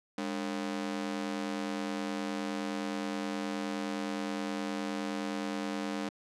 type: ring-modulated tone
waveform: sawtooth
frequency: 250 Hz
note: B3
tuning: 21 cents sharp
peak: -26 dBFS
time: 0.18-6.09 s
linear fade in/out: 2 ms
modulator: 44.8 Hz
effects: low-pass 7000 Hz 12 dB/octave